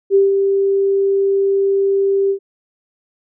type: tone with ADSR envelope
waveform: sine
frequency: 393.2 Hz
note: G4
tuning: 5 cents sharp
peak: -7 dBFS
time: 0.1-2.39 s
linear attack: 50 ms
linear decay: 160 ms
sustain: -5 dB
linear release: 88 ms
effects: none